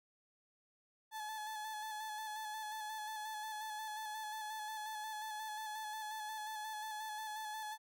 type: tone with vibrato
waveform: 35% pulse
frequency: 861 Hz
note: A5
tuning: 38 cents flat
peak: -40 dBFS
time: 1.11-7.78 s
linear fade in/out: 50 ms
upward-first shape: square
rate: 5.6 Hz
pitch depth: 23 cents each way
effects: none